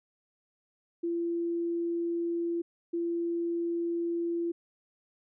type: tone pair in turn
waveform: sine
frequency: 340 / 340 Hz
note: F4 / F4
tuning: -46 / -46 cents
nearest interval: unison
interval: 0 cents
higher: neither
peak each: -28 dBFS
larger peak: neither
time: 1.03-2.62 / 2.93-4.52 s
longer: neither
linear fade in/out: 10 ms
effects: none